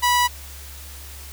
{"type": "tone", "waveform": "sawtooth", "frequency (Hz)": 979, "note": "B5", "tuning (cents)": -15, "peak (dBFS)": -12, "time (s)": [0.02, 0.28], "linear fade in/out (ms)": 20, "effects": ["added 70 Hz sine -38 dBFS peak until 1.32 s", "white hiss -41 dBFS RMS until 1.32 s"]}